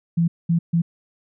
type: tone bursts at uneven times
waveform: sine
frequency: 168.2 Hz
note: E3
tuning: 35 cents sharp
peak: -15 dBFS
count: 3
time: 0.17-0.28 / 0.49-0.59 / 0.73-0.82 s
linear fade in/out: 10 ms
effects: none